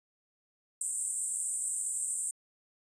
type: band-pass noise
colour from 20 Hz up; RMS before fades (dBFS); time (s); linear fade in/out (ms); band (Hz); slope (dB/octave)
pink; -34; 0.81-2.31; 2; 7800 to 9200; 96
effects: resampled to 22050 Hz